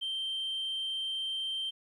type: tone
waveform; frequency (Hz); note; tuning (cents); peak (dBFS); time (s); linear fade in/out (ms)
sine; 3136; G7; 0; -30; 0.01-1.71; 20
effects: tanh soft clip ceiling -30 dBFS + 12-bit